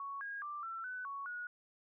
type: tone with pitch steps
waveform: sine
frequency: 1113 / 1633 / 1179 / 1342 / 1501 / 1114 / 1454 Hz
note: C#6 / G#6 / D6 / E6 / F#6 / C#6 / F#6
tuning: +7 / -30 / +6 / +31 / +24 / +8 / -31 cents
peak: -40 dBFS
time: 0-1.47 s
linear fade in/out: 2 ms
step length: 210 ms
effects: none